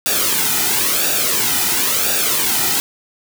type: noise with flanger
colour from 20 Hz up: white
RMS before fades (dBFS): -17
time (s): 0.06-2.8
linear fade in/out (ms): 0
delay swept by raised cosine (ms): 0.95 to 1.84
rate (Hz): 0.97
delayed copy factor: -0.65
effects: none